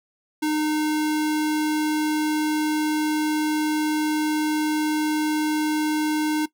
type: tone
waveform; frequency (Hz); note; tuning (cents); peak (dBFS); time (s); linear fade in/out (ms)
square; 306; D#4; -29; -21; 0.42-6.46; 10
effects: noise-tail reverb RT60 0.1 s tail -18 dB re dry